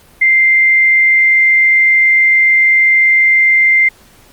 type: tone with frequency modulation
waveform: sine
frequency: 2091 Hz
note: C7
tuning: 2 cents flat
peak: -6 dBFS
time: 0.21-3.89 s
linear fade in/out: 10 ms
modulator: 94.8 Hz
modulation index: 0.21
effects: pink hiss -45 dBFS RMS until 4.32 s + Opus 48 kbps